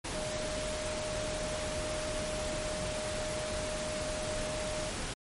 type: tone in noise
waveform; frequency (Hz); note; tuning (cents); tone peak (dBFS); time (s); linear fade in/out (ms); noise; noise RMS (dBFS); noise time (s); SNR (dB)
sine; 615; D#5; -20; -36; 0.14-4.9; 10; pink; -37; 0.04-5.14; -2
effects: MP3 48 kbps